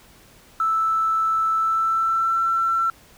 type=tone with pitch glide; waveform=triangle; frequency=1317 to 1345.4 Hz; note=E6 to E6; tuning=-2 to +35 cents; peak=-14 dBFS; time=0.6-2.9 s; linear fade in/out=2 ms; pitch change=+37 cents; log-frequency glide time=1.55-2.42 s; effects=tanh soft clip ceiling -16 dBFS + pink hiss -51 dBFS RMS until 3.17 s